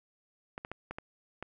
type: clicks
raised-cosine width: 0.5 ms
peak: -24 dBFS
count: 6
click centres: 0.579 / 0.649 / 0.716 / 0.91 / 0.985 / 1.426 s
effects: none